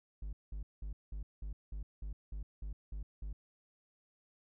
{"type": "tone bursts", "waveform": "triangle", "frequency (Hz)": 50.5, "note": "G#1", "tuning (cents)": -48, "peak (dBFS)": -37, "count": 11, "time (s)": [0.22, 3.33], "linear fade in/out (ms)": 5, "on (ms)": 110, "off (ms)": 190, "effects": []}